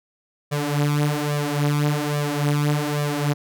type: tone with flanger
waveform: sawtooth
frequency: 146.83 Hz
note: D3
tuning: in tune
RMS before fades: -22 dBFS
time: 0.51-3.34 s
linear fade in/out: 20 ms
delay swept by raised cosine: 1.7 to 7.7 ms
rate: 1.2 Hz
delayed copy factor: +0.75
effects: none